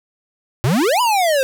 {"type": "exponential two-way sweep", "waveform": "square", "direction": "up then down", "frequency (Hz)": [110, 1013, 516], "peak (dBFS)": -14, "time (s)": [0.64, 1.43], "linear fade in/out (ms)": 0, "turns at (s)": 1.01, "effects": []}